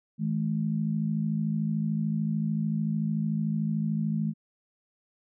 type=tone pair together; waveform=sine; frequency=160.5 / 214 Hz; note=E3 / A3; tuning=-46 / -48 cents; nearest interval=perfect fourth; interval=498 cents; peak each=-28 dBFS; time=0.18-4.34 s; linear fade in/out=50 ms; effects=none